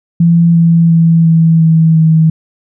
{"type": "tone with pitch steps", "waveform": "sine", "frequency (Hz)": [168.9, 167.06, 165.23, 163.43, 161.65, 159.88], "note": ["E3", "E3", "E3", "E3", "E3", "D#3"], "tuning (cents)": [42, 23, 4, -15, -34, 47], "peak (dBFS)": -4, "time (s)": [0.2, 2.3], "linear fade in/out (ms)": 5, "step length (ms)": 350, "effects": []}